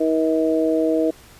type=harmonic tone; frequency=159.5 Hz; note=D#3; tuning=43 cents sharp; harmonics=2 / 3 / 4; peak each=-19 / -21 / -22 dBFS; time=0-1.11 s; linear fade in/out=10 ms; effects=pink hiss -47 dBFS RMS until 1.39 s + resampled to 32000 Hz